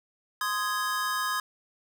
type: chord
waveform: square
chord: Ab major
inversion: first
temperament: just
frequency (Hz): 1038.3 / 1245.9 / 1661.2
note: C6 / Eb6 / Ab6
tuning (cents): -14 / +2 / 0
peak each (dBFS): -33 / -32 / -32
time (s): 0.41-1.4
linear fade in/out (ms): 2
effects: none